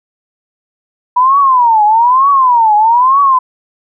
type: tone with vibrato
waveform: sine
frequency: 972 Hz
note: B5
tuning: 28 cents flat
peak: -5 dBFS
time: 1.16-3.39 s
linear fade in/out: 10 ms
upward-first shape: triangle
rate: 1.1 Hz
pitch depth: 280 cents each way
effects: none